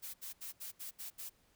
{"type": "noise bursts", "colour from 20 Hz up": "blue", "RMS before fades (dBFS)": -45, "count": 7, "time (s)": [0.02, 1.298], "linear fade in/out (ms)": 20, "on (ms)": 120, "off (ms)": 73, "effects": ["pink hiss -71 dBFS RMS until 1.55 s"]}